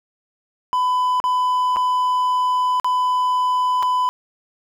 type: tone with dropouts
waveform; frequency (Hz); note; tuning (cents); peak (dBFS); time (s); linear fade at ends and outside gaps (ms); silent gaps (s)
triangle; 1002; B5; +25; -14; 0.73-4.09; 0; 1.201-1.24 / 1.761-1.768 / 2.799-2.845 / 3.826-3.83
effects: none